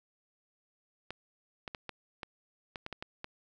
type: clicks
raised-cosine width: 0.3 ms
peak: -23 dBFS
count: 10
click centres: 1.106 / 1.678 / 1.748 / 1.893 / 2.232 / 2.758 / 2.864 / 2.927 / 3.025 / 3.244 s
effects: none